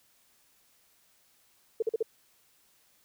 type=tone bursts; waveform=sine; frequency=448.1 Hz; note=A4; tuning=32 cents sharp; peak=-24 dBFS; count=4; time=1.8-2.028 s; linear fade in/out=5 ms; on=24 ms; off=44 ms; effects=white hiss -66 dBFS RMS until 3.04 s